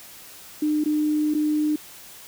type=tone with dropouts; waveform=sine; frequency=302.6 Hz; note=D#4; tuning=48 cents flat; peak=-19 dBFS; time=0.62-1.76 s; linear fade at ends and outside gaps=5 ms; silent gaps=0.84-0.858 / 1.34-1.348 s; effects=white hiss -44 dBFS RMS until 2.27 s